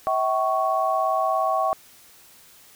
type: tone cluster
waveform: sine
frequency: 646 / 763 / 1110 Hz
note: E5 / G5 / C#6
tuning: -35 / -47 / +2 cents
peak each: -24 / -24 / -24 dBFS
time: 0.07-1.73 s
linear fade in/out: 0 ms
effects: white hiss -51 dBFS RMS until 2.75 s